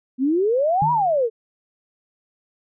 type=exponential two-way sweep; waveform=sine; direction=up then down; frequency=246.9 to 989 to 432.9 Hz; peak=-16 dBFS; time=0.18-1.3 s; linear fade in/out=50 ms; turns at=0.92 s
type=tone with exponential decay; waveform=sine; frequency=153.4 Hz; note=D#3; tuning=24 cents flat; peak=-19 dBFS; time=0.82-1.23 s; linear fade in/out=0 ms; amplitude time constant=87 ms
effects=none